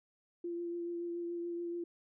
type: tone with vibrato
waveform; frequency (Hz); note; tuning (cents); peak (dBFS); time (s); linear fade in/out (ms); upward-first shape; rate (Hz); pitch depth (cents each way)
sine; 344; F4; -26; -36; 0.44-1.84; 5; triangle; 7; 18
effects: none